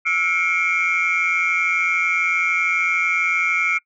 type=tone cluster; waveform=sine; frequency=1320 / 1431 / 2167 / 2340 Hz; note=E6 / F6 / C#7 / D7; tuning=+2 / +42 / -40 / -7 cents; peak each=-24 / -27 / -19 / -20 dBFS; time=0.05-3.79 s; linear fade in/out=20 ms; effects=noise-tail reverb RT60 0.1 s tail -25 dB re dry + tanh soft clip ceiling -11 dBFS